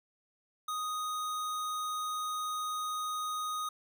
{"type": "tone", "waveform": "square", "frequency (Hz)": 1244.5, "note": "D#6", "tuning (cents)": 0, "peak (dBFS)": -34, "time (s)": [0.68, 3.69], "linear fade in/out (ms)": 5, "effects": []}